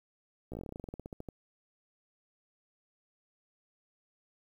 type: slowing click train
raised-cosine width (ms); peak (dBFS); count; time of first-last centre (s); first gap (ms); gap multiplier
2; -28; 20; 0.52-1.287; 15; 1.1
effects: 10-bit